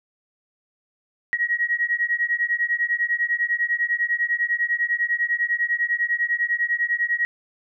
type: beating tone pair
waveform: sine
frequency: 1894 / 1904 Hz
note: A#6 / A#6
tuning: +27 / +36 cents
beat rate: 10 Hz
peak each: -23 dBFS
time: 1.33-7.25 s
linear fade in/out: 0 ms
effects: none